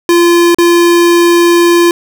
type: tone with dropouts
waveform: square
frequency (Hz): 344.2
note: F4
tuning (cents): -25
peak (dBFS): -5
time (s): 0.09-1.91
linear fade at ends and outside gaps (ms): 1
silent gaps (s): 0.546-0.585
effects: none